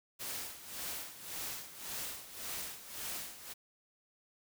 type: noise with tremolo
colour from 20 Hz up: white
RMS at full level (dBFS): -40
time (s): 0.19-3.54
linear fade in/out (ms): 20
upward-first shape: sine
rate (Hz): 1.8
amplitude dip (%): 75
effects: none